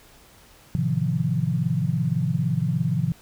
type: chord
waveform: sine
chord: F dominant seventh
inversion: first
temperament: just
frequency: 109.13 / 130.96 / 157.15 / 174.61 Hz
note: A2 / C3 / Eb3 / F3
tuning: -14 / +2 / +18 / 0 cents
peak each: -30 / -25 / -25 / -26 dBFS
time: 0.75-3.12 s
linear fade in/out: 0 ms
effects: pink hiss -52 dBFS RMS until 3.21 s